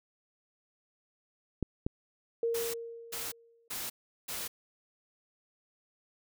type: clicks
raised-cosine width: 3 ms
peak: -18 dBFS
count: 2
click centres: 1.627 / 1.865 s
type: tone with exponential decay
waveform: sine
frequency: 463.6 Hz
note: A#4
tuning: 10 cents flat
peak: -26 dBFS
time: 2.43-3.68 s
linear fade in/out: 2 ms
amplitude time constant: 270 ms
type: noise bursts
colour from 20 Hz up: white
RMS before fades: -38 dBFS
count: 4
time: 2.54-4.48 s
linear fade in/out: 10 ms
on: 200 ms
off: 380 ms
effects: none